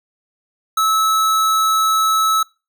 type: tone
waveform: square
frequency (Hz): 1300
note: E6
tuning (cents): -24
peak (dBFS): -14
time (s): 0.77-2.43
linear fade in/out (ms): 5
effects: noise-tail reverb RT60 0.3 s tail -25 dB re dry